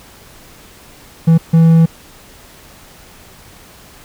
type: tone bursts at uneven times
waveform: triangle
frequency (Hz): 164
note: E3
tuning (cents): -9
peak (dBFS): -3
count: 2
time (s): 1.27-1.38 / 1.53-1.86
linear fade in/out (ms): 10
effects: pink hiss -41 dBFS RMS until 4.04 s